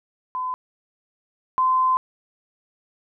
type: tone pair in turn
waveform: sine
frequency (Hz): 1016 / 1030.8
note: B5 / C6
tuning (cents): +49 / -26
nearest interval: unison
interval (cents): 25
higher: second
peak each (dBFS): -24 / -16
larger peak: second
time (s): 0.35-0.54 / 1.58-1.97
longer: second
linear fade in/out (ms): 0
effects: none